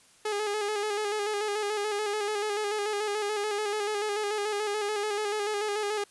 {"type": "tone with vibrato", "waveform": "sawtooth", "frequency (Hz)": 417.5, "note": "G#4", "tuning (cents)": 9, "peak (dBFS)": -24, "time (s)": [0.25, 6.04], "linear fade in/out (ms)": 5, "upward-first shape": "square", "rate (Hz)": 6.9, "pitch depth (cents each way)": 41, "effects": ["white hiss -59 dBFS RMS until 6.1 s", "resampled to 24000 Hz"]}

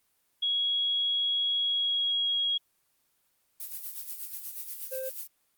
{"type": "tone with pitch glide", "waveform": "sine", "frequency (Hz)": [3322, 3297], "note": ["G#7", "G#7"], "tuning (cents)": [0, -13], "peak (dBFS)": -25, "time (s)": [0.42, 2.58], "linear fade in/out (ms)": 10, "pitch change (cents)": -13, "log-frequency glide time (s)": [1.57, 2.28]}
{"type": "noise with tremolo", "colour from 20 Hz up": "violet", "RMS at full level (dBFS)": -36, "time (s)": [3.6, 5.27], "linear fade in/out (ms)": 2, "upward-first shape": "sine", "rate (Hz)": 8.3, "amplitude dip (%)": 60}
{"type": "tone", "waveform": "triangle", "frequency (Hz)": 523.3, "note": "C5", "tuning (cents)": 0, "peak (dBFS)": -31, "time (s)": [4.91, 5.1], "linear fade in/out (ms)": 20}
{"effects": ["white hiss -72 dBFS RMS until 5.57 s", "Opus 24 kbps"]}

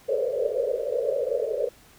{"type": "band-pass noise", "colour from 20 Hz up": "pink", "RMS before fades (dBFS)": -26, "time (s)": [0.08, 1.69], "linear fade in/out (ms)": 10, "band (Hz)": [430, 590], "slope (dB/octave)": 96, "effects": ["pink hiss -54 dBFS RMS until 1.98 s"]}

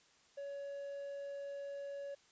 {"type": "tone", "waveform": "triangle", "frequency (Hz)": 562, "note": "C#5", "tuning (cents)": 24, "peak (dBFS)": -40, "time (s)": [0.37, 2.15], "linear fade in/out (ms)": 10, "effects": ["white hiss -68 dBFS RMS until 2.31 s", "resampled to 16000 Hz"]}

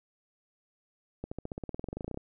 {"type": "accelerating click train", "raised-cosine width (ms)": 2, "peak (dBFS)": -23, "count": 20, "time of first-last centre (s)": [1.24, 2.174], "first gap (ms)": 75, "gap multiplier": 0.95, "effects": []}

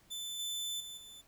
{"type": "tone with level steps", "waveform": "sawtooth", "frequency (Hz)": 3520, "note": "A7", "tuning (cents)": 0, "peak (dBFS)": [-36, -33, -41, -47], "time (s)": [0.1, 1.22], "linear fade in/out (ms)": 20, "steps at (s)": [0.39, 0.8, 0.97], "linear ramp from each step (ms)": 5, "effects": ["pink hiss -66 dBFS RMS until 1.27 s"]}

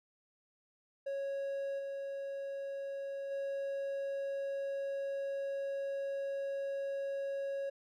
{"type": "tone with level steps", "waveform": "triangle", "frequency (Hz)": 552, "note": "C#5", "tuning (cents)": -7, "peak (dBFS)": [-33, -36, -33], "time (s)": [1.06, 7.7], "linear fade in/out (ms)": 10, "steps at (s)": [1.78, 3.3], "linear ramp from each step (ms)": 20, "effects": []}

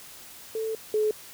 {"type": "tone pair in turn", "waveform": "sine", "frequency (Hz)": [442.9, 428.1], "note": ["A4", "A4"], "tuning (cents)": [11, -47], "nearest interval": "minor second", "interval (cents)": 58, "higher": "first", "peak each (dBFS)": [-27, -21], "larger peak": "second", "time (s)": [[0.55, 0.75], [0.94, 1.11]], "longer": "first", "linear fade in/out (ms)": 2, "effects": ["white hiss -46 dBFS RMS until 1.33 s"]}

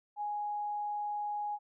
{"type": "tone", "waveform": "sine", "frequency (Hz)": 830.6, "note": "G#5", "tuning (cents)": 0, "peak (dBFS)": -33, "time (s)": [0.16, 1.59], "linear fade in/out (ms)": 50, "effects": []}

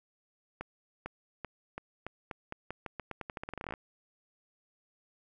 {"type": "accelerating click train", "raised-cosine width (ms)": 0.5, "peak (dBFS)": -23, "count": 25, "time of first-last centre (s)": [0.61, 3.738], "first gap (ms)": 450, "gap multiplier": 0.86, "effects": []}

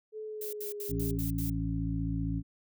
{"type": "tone with pitch glide", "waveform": "sine", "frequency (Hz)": [432.4, 405.8], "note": ["A4", "G#4"], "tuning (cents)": [-30, -40], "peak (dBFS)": -37, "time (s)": [0.12, 1.19], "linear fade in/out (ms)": 50, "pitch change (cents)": -110, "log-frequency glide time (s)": [0.24, 1]}
{"type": "noise bursts", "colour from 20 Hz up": "violet", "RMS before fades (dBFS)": -40, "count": 6, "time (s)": [0.41, 1.5], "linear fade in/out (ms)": 5, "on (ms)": 120, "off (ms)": 74}
{"type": "harmonic tone", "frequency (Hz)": 55.4, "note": "A1", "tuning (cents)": 13, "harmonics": [1, 2, 3, 5], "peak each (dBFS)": [-35, -35, -35, -35], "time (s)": [0.88, 2.43], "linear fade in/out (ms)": 50}
{"effects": []}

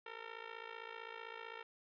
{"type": "tone with amplitude modulation", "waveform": "10% pulse", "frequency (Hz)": 455.1, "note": "A#4", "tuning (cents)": -42, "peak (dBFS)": -35, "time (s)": [0.06, 1.63], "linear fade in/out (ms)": 5, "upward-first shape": "sine", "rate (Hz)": 55.6, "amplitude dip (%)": 85, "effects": ["resampled to 11025 Hz"]}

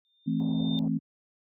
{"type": "tone with exponential growth", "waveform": "sine", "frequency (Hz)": 3614, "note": "A7", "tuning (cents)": 46, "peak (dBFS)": -32, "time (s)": [0.05, 0.79], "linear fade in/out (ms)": 0, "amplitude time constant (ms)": 160}
{"type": "chord", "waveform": "sine", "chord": "A minor", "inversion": "second", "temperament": "just", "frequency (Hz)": [165, 220, 264], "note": ["E3", "A3", "C4"], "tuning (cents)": [2, 0, 16], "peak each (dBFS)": -29, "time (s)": [0.26, 0.99], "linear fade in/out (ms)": 20}
{"type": "low-pass noise", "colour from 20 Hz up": "pink", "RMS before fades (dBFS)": -42, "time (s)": [0.4, 0.88], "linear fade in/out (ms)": 0, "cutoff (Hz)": 880, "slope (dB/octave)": 48}
{"effects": ["high-pass 100 Hz 12 dB/octave"]}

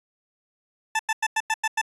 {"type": "tone bursts", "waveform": "20% pulse", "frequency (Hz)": 880, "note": "A5", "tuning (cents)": 0, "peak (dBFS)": -16, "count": 7, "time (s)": [0.95, 1.815], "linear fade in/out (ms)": 5, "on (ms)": 43, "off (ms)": 94, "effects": ["resampled to 24000 Hz"]}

